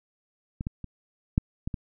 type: clicks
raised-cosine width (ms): 5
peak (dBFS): -19 / -17 / -24 / -8 / -18 / -19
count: 6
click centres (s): 0.609 / 0.669 / 0.843 / 1.379 / 1.675 / 1.742
effects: none